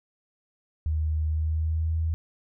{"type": "tone with pitch glide", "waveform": "sine", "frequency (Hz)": [77.78, 80.76], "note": ["D#2", "E2"], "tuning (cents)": [0, -35], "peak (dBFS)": -23, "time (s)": [0.86, 2.14], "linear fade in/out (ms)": 0, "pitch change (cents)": 65, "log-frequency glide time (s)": [1.27, 1.96], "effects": []}